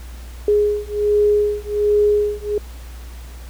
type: beating tone pair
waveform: sine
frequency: 415.3 / 416.6 Hz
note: G#4 / G#4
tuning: 0 / +5 cents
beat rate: 1.3 Hz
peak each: -17 dBFS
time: 0.48-2.58 s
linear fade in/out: 2 ms
effects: added 60 Hz sine -32 dBFS peak until 3.49 s + pink hiss -44 dBFS RMS until 3.49 s